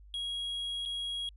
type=tone with dropouts; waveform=triangle; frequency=3300 Hz; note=G#7; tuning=12 cents flat; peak=-32 dBFS; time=0.14-1.29 s; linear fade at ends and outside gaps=1 ms; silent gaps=0.853-0.858 s; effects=added 50 Hz sine -51 dBFS peak until 1.36 s + resampled to 32000 Hz